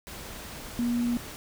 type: tone in noise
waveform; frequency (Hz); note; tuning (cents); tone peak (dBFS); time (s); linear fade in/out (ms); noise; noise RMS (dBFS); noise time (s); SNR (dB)
sine; 239.4; A#3; +46; -24; 0.79-1.17; 0; pink; -41; 0.07-1.36; +14
effects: none